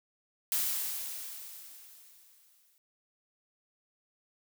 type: noise with exponential decay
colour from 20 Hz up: blue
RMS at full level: -29 dBFS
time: 0.52-2.78 s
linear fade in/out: 1 ms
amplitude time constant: 490 ms
effects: none